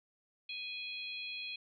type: harmonic tone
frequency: 830.6 Hz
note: G#5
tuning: in tune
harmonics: 3 / 4 / 5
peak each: -42 / -45 / -46 dBFS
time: 0.49-1.56 s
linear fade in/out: 5 ms
effects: none